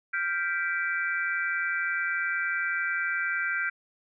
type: chord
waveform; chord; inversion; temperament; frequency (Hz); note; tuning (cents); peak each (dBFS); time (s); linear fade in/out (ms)
sine; G dominant seventh; third; equal with one note detuned; 1396.9 / 1568 / 1975.5 / 2328; F6 / G6 / B6 / D7; 0 / 0 / 0 / -16; -32 / -29 / -34 / -34; 0.13-3.7; 10
effects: none

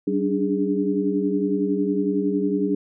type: tone cluster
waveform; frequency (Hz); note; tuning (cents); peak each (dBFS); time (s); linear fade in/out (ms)
sine; 192.1 / 285.6 / 296.5 / 410.5; G3 / D4 / D4 / G#4; -35 / -48 / +17 / -20; -25; 0.07-2.75; 5
effects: none

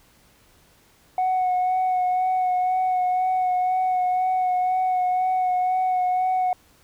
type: tone with vibrato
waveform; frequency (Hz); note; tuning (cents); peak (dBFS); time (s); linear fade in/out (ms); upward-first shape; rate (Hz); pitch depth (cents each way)
sine; 737; F#5; -7; -17; 1.18-6.53; 2; sine; 2; 19
effects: tanh soft clip ceiling -17 dBFS + pink hiss -57 dBFS RMS until 6.83 s

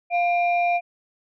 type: tone pair together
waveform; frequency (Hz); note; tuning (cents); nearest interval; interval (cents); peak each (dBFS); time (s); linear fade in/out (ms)
sine; 698.5 / 2391; F5 / D7; 0 / +30; octave + major sixth; 2130; -18 / -25; 0.1-0.81; 50
effects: tanh soft clip ceiling -12 dBFS

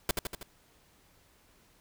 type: noise with echo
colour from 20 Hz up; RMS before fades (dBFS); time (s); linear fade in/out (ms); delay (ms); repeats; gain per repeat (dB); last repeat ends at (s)
pink; -27; 0.09-0.11; 2; 80; 4; -4; 0.43
effects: pink hiss -64 dBFS RMS until 1.8 s

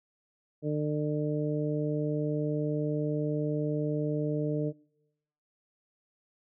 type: harmonic tone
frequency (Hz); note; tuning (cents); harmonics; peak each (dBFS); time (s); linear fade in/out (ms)
150; D3; +37; 1 / 2 / 3 / 4; -31 / -32 / -33 / -37; 0.62-4.73; 50
effects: noise-tail reverb RT60 0.9 s tail -26 dB re dry

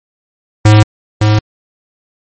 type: tone with echo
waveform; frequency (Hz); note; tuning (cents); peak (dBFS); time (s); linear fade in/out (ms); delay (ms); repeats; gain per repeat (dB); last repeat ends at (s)
square; 106.6; G#2; +46; -3; 0.65-0.83; 5; 560; 1; -4; 1.39
effects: MP3 32 kbps

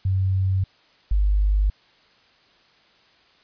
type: tone pair in turn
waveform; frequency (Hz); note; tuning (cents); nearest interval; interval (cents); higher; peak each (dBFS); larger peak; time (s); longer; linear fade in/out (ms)
sine; 95 / 50.32; F#2 / G1; +46 / +46; major seventh; 1100; first; -18 / -16; second; 0.05-0.64 / 1.11-1.7; neither; 5
effects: white hiss -57 dBFS RMS until 3.43 s + resampled to 11025 Hz

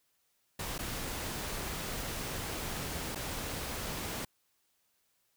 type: noise with dropouts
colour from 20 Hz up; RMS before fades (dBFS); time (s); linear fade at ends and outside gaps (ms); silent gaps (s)
pink; -38; 0.59-4.25; 5; 0.781-0.789 / 3.149-3.156
effects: white hiss -75 dBFS RMS until 5.36 s

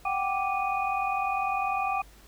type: tone cluster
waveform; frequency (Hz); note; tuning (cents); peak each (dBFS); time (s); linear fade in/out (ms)
sine; 743 / 783 / 1172 / 2476; F#5 / G5 / D6 / D#7; +7 / -2 / -4 / -9; -32 / -29 / -31 / -34; 0.05-2.02; 5
effects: added 50 Hz sine -53 dBFS peak until 2.27 s + pink hiss -56 dBFS RMS until 2.27 s

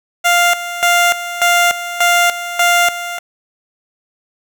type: tone with tremolo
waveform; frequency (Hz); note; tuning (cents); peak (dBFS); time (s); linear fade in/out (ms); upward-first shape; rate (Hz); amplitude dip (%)
15% pulse; 698.5; F5; 0; -3; 0.24-3.19; 20; square; 1.7; 75
effects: none

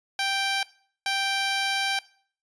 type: tone pair in turn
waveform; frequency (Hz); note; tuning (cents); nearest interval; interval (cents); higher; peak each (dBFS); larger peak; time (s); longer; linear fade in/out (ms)
10% pulse; 784 / 784; G5 / G5; 0 / 0; unison; 0; neither; -16 / -16; neither; 0.19-0.63 / 1.06-1.99; second; 2
effects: noise-tail reverb RT60 0.5 s tail -20 dB re dry + resampled to 22050 Hz

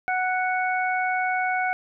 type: harmonic tone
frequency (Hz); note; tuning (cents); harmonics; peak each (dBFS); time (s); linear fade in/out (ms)
740; F#5; 0; 1 / 2 / 3; -24 / -27 / -29; 0.08-1.73; 0
effects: none

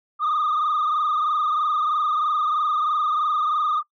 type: tone with frequency modulation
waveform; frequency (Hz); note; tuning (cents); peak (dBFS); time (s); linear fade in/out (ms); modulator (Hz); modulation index
sine; 1218; D#6; -37; -17; 0.19-3.83; 50; 23.1; 2
effects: noise-tail reverb RT60 0.1 s tail -23 dB re dry + tanh soft clip ceiling -17 dBFS

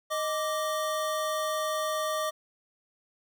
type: tone pair together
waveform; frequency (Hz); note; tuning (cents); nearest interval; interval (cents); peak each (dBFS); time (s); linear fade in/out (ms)
square; 622.3 / 1172.3; D#5 / D6; 0 / -3; major seventh; 1097; -31 / -32; 0.1-2.31; 20
effects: none

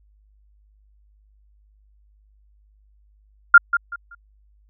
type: tone with echo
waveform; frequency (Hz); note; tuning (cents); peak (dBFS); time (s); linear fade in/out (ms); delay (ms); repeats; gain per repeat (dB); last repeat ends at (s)
sine; 1400; F6; +4; -3; 3.54-3.58; 5; 190; 3; -12; 4.15
effects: added 51 Hz sine -54 dBFS peak until 4.69 s

